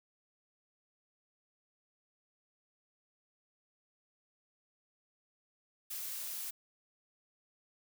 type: noise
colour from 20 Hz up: blue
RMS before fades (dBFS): -41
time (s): 5.9-6.51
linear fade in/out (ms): 10
effects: none